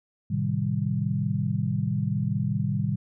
sine chord, A half-diminished seventh, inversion none, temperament equal, 110 / 130.81 / 155.56 / 196 Hz, A2 / C3 / Eb3 / G3, 0 / 0 / 0 / 0 cents, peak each -29 dBFS, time 0.3-2.96 s, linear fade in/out 10 ms, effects none

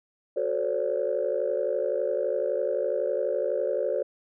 sine chord, D dominant seventh, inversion first, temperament equal with one note detuned, 370 / 440 / 523.3 / 575.2 Hz, F#4 / A4 / C5 / D5, 0 / 0 / 0 / -36 cents, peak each -32 / -30 / -28 / -28 dBFS, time 0.36-4.03 s, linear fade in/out 10 ms, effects tanh soft clip ceiling -16 dBFS

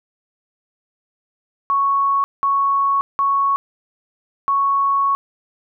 sine tone bursts at uneven times, 1108.7 Hz, C#6, in tune, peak -14 dBFS, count 4, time 1.7-2.24 / 2.43-3.01 / 3.19-3.56 / 4.48-5.15 s, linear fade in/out 0 ms, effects none

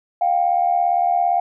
sine tone pair together, 706.4 / 784 Hz, F5 / G5, +20 / 0 cents, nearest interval major second, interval 180 cents, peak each -16 / -19 dBFS, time 0.21-1.4 s, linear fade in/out 5 ms, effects tanh soft clip ceiling -7 dBFS

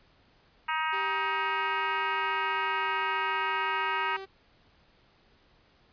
harmonic tone, 315.3 Hz, D#4, 23 cents sharp, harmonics 3 / 4 / 5 / 6 / 7 / 8 / 9, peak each -31 / -33 / -35 / -37 / -38 / -39 / -40 dBFS, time 0.68-4.17 s, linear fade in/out 10 ms
sawtooth tone with pitch glide, 390 to 386.4 Hz, G4 to G4, -9 to -25 cents, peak -35 dBFS, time 0.92-4.26 s, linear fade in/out 20 ms, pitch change -16 cents, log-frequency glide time 2-3.03 s
effects pink hiss -63 dBFS RMS until 5.92 s + resampled to 11025 Hz

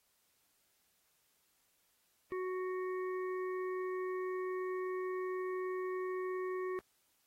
harmonic tone, 370 Hz, F#4, in tune, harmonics 1 / 3 / 5 / 6, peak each -36 / -45 / -50 / -56 dBFS, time 2.32-6.79 s, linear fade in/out 0 ms, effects white hiss -75 dBFS RMS until 7.26 s + AAC 48 kbps

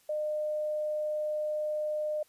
sine tone, 607 Hz, D#5, 43 cents flat, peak -29 dBFS, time 0.09-2.23 s, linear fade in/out 5 ms, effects white hiss -65 dBFS RMS until 2.28 s + resampled to 32000 Hz

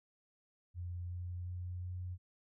sine tone with pitch steps, 88.1 / 88.82 / 89.54 / 90.26 Hz, F2 / F2 / F2 / F#2, +16 / +30 / +44 / -42 cents, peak -39 dBFS, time 0.74-2.18 s, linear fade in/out 50 ms, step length 360 ms, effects none

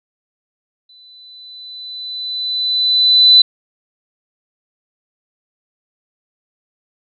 sine tone with exponential growth, 4000 Hz, B7, 21 cents sharp, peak -3 dBFS, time 0.89-3.42 s, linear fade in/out 5 ms, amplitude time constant 550 ms, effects none

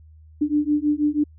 sine beating tone pair, 293.7 / 299.9 Hz, D4 / D4, 0 / +36 cents, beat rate 6.2 Hz, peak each -21 dBFS, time 0.41-1.24 s, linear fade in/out 10 ms, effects added 78 Hz sine -45 dBFS peak until 1.38 s

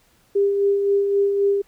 sine tone with tremolo, 400 Hz, G4, 35 cents sharp, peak -14 dBFS, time 0.35-1.62 s, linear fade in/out 10 ms, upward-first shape sine, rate 3.8 Hz, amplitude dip 40%, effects pink hiss -59 dBFS RMS until 1.67 s

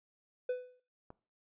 triangle tone with exponential decay, 500 Hz, B4, 21 cents sharp, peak -27 dBFS, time 0.49-0.8 s, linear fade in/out 5 ms, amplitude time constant 66 ms
click, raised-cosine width 1 ms, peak -35 dBFS, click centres 1.104 s
effects noise-tail reverb RT60 0.4 s tail -21 dB re dry + resampled to 8000 Hz

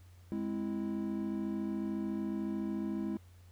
triangle chord, Ab augmented, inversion none, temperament equal, 207.7 / 261.6 / 329.6 Hz, Ab3 / C4 / E4, 0 / 0 / 0 cents, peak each -34 / -39 / -36 dBFS, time 0.32-3.17 s, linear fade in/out 0 ms, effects added 89 Hz sine -54 dBFS peak until 3.51 s + pink hiss -67 dBFS RMS until 3.51 s

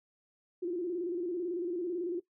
sine tone with vibrato, 350.6 Hz, F4, 7 cents sharp, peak -31 dBFS, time 0.62-2.2 s, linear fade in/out 10 ms, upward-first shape square, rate 18 Hz, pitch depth 68 cents each way, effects noise-tail reverb RT60 0.1 s tail -17 dB re dry

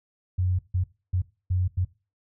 sine tone bursts at uneven times, 91.3 Hz, F#2, 23 cents flat, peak -21 dBFS, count 5, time 0.38-0.59 / 0.74-0.84 / 1.13-1.22 / 1.5-1.68 / 1.77-1.85 s, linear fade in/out 10 ms, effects noise-tail reverb RT60 0.3 s tail -18 dB re dry

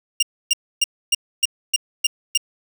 20% pulse tone bursts, 2806 Hz, F7, 8 cents sharp, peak -9 dBFS, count 8, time 0.2-2.376 s, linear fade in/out 5 ms, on 27 ms, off 280 ms, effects none

